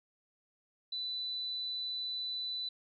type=tone; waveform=sine; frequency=3987 Hz; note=B7; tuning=16 cents sharp; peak=-35 dBFS; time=0.92-2.69 s; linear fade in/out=5 ms; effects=none